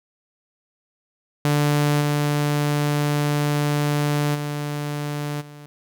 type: tone with level steps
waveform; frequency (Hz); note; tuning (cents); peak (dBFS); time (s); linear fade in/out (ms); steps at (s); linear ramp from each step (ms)
sawtooth; 146.83; D3; 0; -13 / -15 / -21 / -35; 1.45-5.66; 0; 2 / 4.34 / 5.4; 20
effects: none